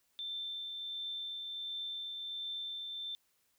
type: tone with tremolo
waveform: sine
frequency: 3556 Hz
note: A7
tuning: 18 cents sharp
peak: -37 dBFS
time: 0.19-3.15 s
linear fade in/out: 0 ms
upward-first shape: triangle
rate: 1.4 Hz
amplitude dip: 30%
effects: white hiss -75 dBFS RMS until 3.58 s